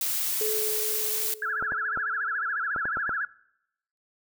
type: noise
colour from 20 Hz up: blue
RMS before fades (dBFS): -28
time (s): 0.01-1.34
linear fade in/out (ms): 2
type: tone with exponential decay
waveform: sine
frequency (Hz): 430.7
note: A4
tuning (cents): -37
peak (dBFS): -27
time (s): 0.41-2.85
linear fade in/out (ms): 1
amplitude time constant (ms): 530
type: tone with vibrato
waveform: sine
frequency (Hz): 1500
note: F#6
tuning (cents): +23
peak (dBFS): -26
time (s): 1.42-3.25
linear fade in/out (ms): 2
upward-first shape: sine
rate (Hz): 14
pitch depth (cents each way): 230
type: clicks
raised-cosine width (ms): 1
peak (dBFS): -21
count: 7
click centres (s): 1.625 / 1.721 / 1.974 / 2.762 / 2.855 / 2.971 / 3.093
effects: noise-tail reverb RT60 0.8 s tail -21 dB re dry